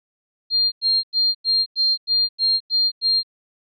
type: tone bursts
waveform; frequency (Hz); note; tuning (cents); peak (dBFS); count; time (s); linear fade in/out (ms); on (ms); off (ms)
sine; 4200; C8; +6; -15; 9; 0.5-3.232; 50; 220; 94
effects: none